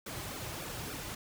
pink noise with flanger, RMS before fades -41 dBFS, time 0.06-1.15 s, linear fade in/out 5 ms, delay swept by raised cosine 1 to 4.4 ms, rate 3.5 Hz, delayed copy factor -0.75, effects none

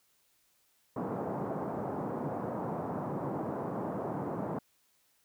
pink band-pass noise, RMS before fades -36 dBFS, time 0.96-4.59 s, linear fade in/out 5 ms, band 140 to 1000 Hz, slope 24 dB/octave, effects white hiss -71 dBFS RMS until 5.24 s

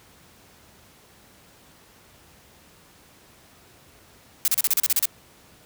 blue noise bursts, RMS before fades -20 dBFS, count 10, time 4.45-5.055 s, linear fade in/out 0 ms, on 29 ms, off 35 ms, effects pink hiss -53 dBFS RMS until 5.65 s + high-pass 60 Hz 12 dB/octave

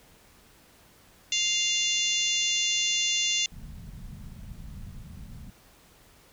harmonic tone, 698.5 Hz, F5, in tune, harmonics 3 / 4 / 5 / 6 / 7 / 8 / 9 / 10, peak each -36 / -28 / -29 / -35 / -38 / -38 / -31 / -35 dBFS, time 1.32-3.46 s, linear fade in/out 2 ms
pink low-pass noise, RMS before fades -42 dBFS, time 3.52-5.5 s, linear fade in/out 0 ms, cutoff 220 Hz, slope 48 dB/octave
effects pink hiss -57 dBFS RMS until 6.32 s

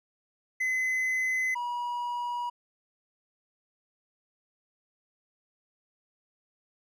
triangle tone pair in turn, 2034 / 965.2 Hz, C7 / B5, -50 / -40 cents, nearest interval octave + minor second, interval 1290 cents, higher first, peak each -24 / -28 dBFS, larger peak first, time 0.6-1.55 / 1.55-2.5 s, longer neither, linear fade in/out 10 ms, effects none

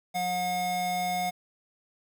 square tone pair together, 180 / 721.5 Hz, F#3 / F#5, -47 / -44 cents, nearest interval 2 octaves, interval 2403 cents, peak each -38 / -28 dBFS, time 0.14-1.31 s, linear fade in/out 20 ms, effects 9-bit

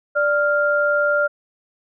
sine tone pair together, 587.3 / 1396.8 Hz, D5 / F6, 0 / 0 cents, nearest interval octave + minor third, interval 1500 cents, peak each -18 dBFS, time 0.15-1.28 s, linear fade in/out 20 ms, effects none

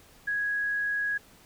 sine tone, 1661.2 Hz, G#6, in tune, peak -26 dBFS, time 0.27-1.18 s, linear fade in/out 10 ms, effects pink hiss -56 dBFS RMS until 1.45 s

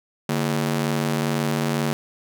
sawtooth ring-modulated tone, 187.6 Hz, F#3, 24 cents sharp, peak -14 dBFS, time 0.29-1.93 s, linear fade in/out 0 ms, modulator 41.1 Hz, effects 9-bit

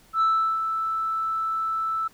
sine tone with ADSR envelope, 1318.5 Hz, E6, in tune, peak -15 dBFS, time 0.13-2.08 s, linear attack 82 ms, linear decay 370 ms, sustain -8 dB, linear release 9 ms, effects tanh soft clip ceiling -16 dBFS + pink hiss -56 dBFS RMS until 2.13 s

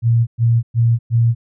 sine tone bursts, 116.54 Hz, A#2, in tune, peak -10 dBFS, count 4, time 0.02-1.35 s, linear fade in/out 50 ms, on 250 ms, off 110 ms, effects none

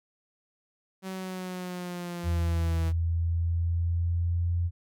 sawtooth linear sweep, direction down, 190 to 162.8 Hz, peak -30 dBFS, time 1.02-2.93 s, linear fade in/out 50 ms
sine tone with pitch glide, 82.41 to 86.41 Hz, E2 to F2, 0 to -18 cents, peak -24 dBFS, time 2.23-4.71 s, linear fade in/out 50 ms, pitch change +82 cents, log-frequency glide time 2.44-4.55 s
effects none

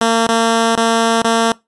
10% pulse tone with dropouts, 228.2 Hz, A#3, 37 cents flat, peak -3 dBFS, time 0.01-1.52 s, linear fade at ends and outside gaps 2 ms, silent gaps 0.269-0.289 / 0.753-0.775 / 1.22-1.245 s, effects noise-tail reverb RT60 0.2 s tail -22 dB re dry + resampled to 24000 Hz

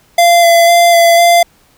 square tone with vibrato, 684 Hz, F5, 36 cents flat, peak -5 dBFS, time 0.18-1.43 s, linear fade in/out 5 ms, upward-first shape square, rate 2 Hz, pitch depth 14 cents each way, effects pink hiss -50 dBFS RMS until 1.77 s

